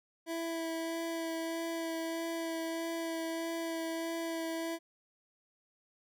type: tone with vibrato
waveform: 25% pulse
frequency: 329.6 Hz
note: E4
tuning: in tune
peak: -31 dBFS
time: 0.26-4.79 s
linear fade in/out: 50 ms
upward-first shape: sine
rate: 1.6 Hz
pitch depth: 13 cents each way
effects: none